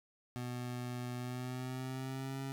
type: tone with pitch glide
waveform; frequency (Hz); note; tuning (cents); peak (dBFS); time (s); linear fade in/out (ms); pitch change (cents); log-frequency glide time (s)
25% pulse; 123.47 to 135.42; B2 to C#3; 0 to -40; -35; 0.36-2.52; 0; +160; 1.17-2.41
effects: none